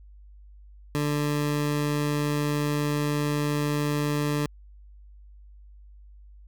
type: tone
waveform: 20% pulse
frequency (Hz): 147.2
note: D3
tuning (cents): +4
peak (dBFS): -19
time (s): 0.95-4.46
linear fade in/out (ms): 0
effects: added 50 Hz sine -46 dBFS peak until 6.47 s

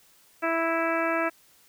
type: harmonic tone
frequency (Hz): 329.6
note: E4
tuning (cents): 0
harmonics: 1 / 2 / 3 / 4 / 5 / 6 / 7 / 8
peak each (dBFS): -30 / -28 / -34 / -30 / -32 / -37 / -35 / -38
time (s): 0.42-1.3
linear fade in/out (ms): 20
effects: white hiss -59 dBFS RMS until 1.68 s

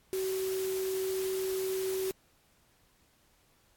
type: tone in noise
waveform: sine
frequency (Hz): 378.8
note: F#4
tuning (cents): +41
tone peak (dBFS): -30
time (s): 0.13-2.11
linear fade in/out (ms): 0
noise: white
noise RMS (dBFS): -42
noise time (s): 0.13-2.11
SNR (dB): +9
effects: pink hiss -67 dBFS RMS until 3.76 s + AAC 64 kbps

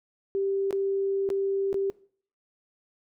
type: tone with dropouts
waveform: sine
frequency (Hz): 392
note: G4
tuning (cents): 0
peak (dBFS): -24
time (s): 0.35-1.9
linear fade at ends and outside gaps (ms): 0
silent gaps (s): 0.708-0.727 / 1.29-1.302 / 1.729-1.743
effects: noise-tail reverb RT60 0.5 s tail -20 dB re dry

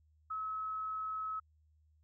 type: tone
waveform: sine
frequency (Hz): 1288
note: E6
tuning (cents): -41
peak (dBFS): -36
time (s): 0.3-1.4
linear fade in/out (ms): 10
effects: added 77 Hz sine -66 dBFS peak until 2.03 s

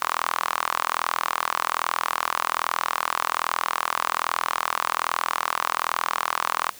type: tone with high-pass filter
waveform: sawtooth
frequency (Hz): 41.23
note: E1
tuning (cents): +1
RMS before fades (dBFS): -26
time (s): 0.01-6.71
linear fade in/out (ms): 0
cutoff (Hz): 1100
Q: 4.3
effects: white hiss -45 dBFS RMS until 6.79 s

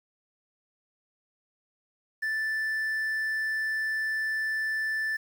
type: tone with quantisation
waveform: triangle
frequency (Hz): 1760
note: A6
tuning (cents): 0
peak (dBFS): -25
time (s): 2.22-5.17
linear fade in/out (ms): 10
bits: 9
effects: none

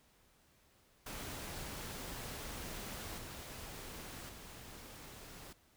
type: noise with level steps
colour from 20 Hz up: pink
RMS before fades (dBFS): -45 / -48 / -52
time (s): 1.06-5.53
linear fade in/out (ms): 5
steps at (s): 3.18 / 4.29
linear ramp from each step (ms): 2
effects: pink hiss -69 dBFS RMS until 5.76 s

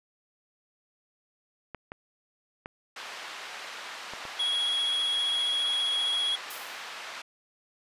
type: clicks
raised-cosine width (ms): 0.5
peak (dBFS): -23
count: 5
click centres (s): 1.747 / 1.919 / 2.659 / 4.136 / 4.253
type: band-pass noise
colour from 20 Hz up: pink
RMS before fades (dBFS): -41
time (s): 2.96-7.22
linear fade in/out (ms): 5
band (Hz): 940 to 4300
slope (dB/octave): 12
type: tone with vibrato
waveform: triangle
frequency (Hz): 3322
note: G#7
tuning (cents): 0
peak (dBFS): -24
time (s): 4.39-6.36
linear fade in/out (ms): 10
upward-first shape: square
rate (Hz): 15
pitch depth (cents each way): 10
type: noise with exponential decay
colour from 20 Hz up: violet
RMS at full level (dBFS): -36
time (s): 6.5-7.06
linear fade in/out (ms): 5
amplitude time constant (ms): 120
effects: resampled to 32000 Hz

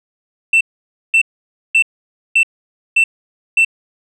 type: tone bursts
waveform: sine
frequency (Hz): 2679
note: E7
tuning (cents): +27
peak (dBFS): -5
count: 6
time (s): 0.53-3.648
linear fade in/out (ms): 5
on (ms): 78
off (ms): 530
effects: tanh soft clip ceiling -7 dBFS

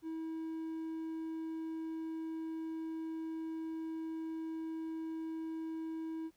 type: tone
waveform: triangle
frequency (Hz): 322.3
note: E4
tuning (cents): -39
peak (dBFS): -36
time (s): 0.02-6.31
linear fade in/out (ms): 50
effects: pink hiss -73 dBFS RMS until 6.36 s

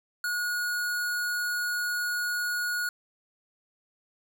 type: tone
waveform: square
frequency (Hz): 1449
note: F#6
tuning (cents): -37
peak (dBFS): -28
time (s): 0.24-2.89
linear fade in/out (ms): 2
effects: none

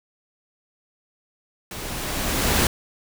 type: noise with level ramp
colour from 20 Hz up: pink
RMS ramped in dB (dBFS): -34 to -18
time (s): 1.71-2.67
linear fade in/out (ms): 2
effects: none

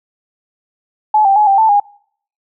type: tone with pitch steps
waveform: sine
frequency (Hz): 855 / 785 / 844 / 787 / 883 / 817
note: A5 / G5 / G#5 / G5 / A5 / G#5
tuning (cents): -50 / +2 / +28 / +7 / +6 / -29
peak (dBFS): -7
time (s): 1.14-1.8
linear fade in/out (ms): 5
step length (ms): 110
effects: noise-tail reverb RT60 0.6 s tail -26 dB re dry

